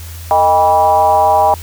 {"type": "tone with frequency modulation", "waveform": "sine", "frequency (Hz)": 800, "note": "G5", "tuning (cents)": 35, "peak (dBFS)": -7, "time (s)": [0.31, 1.54], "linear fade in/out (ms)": 0, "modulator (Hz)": 176, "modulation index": 1.1, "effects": ["added 83 Hz sine -27 dBFS peak until 1.62 s", "white hiss -35 dBFS RMS until 1.62 s"]}